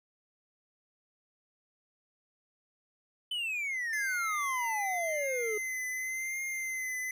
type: exponential sweep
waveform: triangle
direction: down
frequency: 3058 to 415.3 Hz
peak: -30 dBFS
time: 3.31-5.58 s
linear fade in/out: 5 ms
type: tone with vibrato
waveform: square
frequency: 2067 Hz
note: C7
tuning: 22 cents flat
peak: -34 dBFS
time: 3.93-7.11 s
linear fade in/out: 2 ms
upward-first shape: triangle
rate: 0.9 Hz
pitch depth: 50 cents each way
effects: none